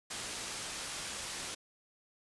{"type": "low-pass noise", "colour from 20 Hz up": "white", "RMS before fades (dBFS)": -41, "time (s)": [0.1, 1.55], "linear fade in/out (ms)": 10, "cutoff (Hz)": 8800, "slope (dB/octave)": 12, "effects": ["resampled to 24000 Hz"]}